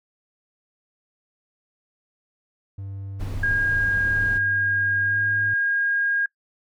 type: tone with pitch glide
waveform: triangle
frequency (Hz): 98 to 102.04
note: G2 to G#2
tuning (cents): 0 to -30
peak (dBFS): -29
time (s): 2.78-5.54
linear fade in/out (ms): 5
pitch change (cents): +70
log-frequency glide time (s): 5.04-5.18
type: noise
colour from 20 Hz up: brown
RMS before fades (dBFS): -31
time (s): 3.19-4.39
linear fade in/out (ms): 20
type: tone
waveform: sine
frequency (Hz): 1626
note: G#6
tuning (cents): -37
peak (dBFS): -19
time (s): 3.43-6.26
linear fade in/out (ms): 5
effects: noise-tail reverb RT60 0.1 s tail -23 dB re dry